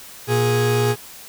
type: tone pair together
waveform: 40% pulse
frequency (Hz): 118.6 / 414.4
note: A#2 / G#4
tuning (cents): +30 / -4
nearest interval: octave + minor seventh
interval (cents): 2166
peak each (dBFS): -18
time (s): 0.27-0.96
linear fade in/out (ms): 50
effects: white hiss -40 dBFS RMS until 1.28 s